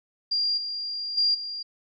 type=tone with level steps; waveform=sine; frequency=4784 Hz; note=D8; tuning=31 cents sharp; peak=-22 / -29 / -19 / -31 dBFS; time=0.31-1.63 s; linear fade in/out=10 ms; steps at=0.57 / 1.17 / 1.34 s; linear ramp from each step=10 ms; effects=none